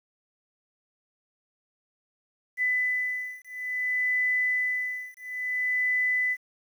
sine beating tone pair, 2000 / 2000.58 Hz, B6 / B6, +21 / +22 cents, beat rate 0.58 Hz, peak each -28 dBFS, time 2.57-6.37 s, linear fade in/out 50 ms, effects 9-bit

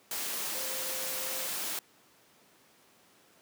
sine tone in noise, 523.3 Hz, C5, in tune, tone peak -44 dBFS, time 0.55-1.47 s, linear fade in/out 2 ms, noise white, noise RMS -35 dBFS, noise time 0.11-1.79 s, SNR -12 dB, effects pink hiss -62 dBFS RMS until 3.41 s + high-pass 200 Hz 12 dB/octave

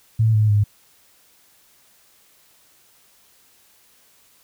sine tone with pitch steps, 111.2 / 107.35 / 103.63 Hz, A2 / A2 / G#2, +19 / -42 / -3 cents, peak -13 dBFS, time 0.19-0.64 s, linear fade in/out 10 ms, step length 150 ms, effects white hiss -56 dBFS RMS until 4.43 s

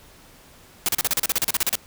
white noise bursts, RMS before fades -21 dBFS, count 15, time 0.86-1.754 s, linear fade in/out 0 ms, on 26 ms, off 36 ms, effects pink hiss -50 dBFS RMS until 1.86 s

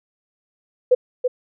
sine tone with echo, 502 Hz, B4, 28 cents sharp, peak -9 dBFS, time 0.91-0.95 s, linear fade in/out 10 ms, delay 330 ms, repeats 1, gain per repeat -6 dB, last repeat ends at 1.28 s, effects none

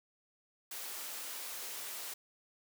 white high-pass noise, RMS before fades -43 dBFS, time 0.71-2.14 s, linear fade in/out 5 ms, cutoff 380 Hz, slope 12 dB/octave, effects none

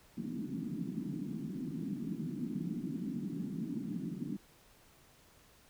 white band-pass noise, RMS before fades -39 dBFS, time 0.17-4.37 s, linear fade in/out 10 ms, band 150 to 300 Hz, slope 48 dB/octave, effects pink hiss -63 dBFS RMS until 5.69 s

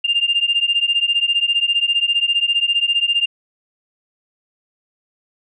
sine beating tone pair, 2794 / 2809 Hz, F7 / F7, 0 / +9 cents, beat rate 15 Hz, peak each -17 dBFS, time 0.04-3.26 s, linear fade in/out 10 ms, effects tanh soft clip ceiling -7 dBFS

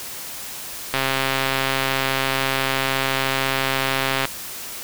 click train, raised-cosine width 0.3 ms, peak -4 dBFS, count 445, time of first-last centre 0.94-4.253 s, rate 134 Hz, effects white hiss -33 dBFS RMS until 4.83 s

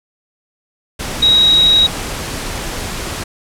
sine tone in noise, 3817 Hz, A#7, 40 cents sharp, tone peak -7 dBFS, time 1.22-1.87 s, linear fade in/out 10 ms, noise pink, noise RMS -23 dBFS, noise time 0.99-3.24 s, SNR +13 dB, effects low-pass 11000 Hz 12 dB/octave

